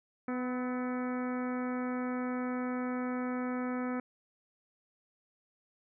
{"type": "harmonic tone with a mistuned harmonic", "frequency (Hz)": 250, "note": "B3", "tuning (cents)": 21, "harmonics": [1, 2, 3, 4, 5, 6, 7, 8, 9], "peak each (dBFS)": [-33, -40, -45, -47, -44, -49, -50, -54, -50], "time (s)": [0.28, 4], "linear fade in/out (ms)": 2, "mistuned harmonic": 5, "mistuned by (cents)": 42, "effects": []}